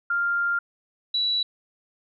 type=tone pair in turn; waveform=sine; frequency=1396.9 / 3931 Hz; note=F6 / B7; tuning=0 / -9 cents; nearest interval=octave + tritone; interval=1791 cents; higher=second; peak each=-21 dBFS; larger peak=neither; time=0.1-0.59 / 1.14-1.43 s; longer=first; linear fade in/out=5 ms; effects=none